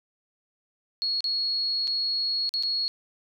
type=tone with dropouts; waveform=sine; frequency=4328 Hz; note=C#8; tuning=42 cents flat; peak=-24 dBFS; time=1.02-2.88 s; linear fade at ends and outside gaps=0 ms; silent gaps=1.206-1.242 / 1.872-1.877 / 2.492-2.539 / 2.626-2.634 s; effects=none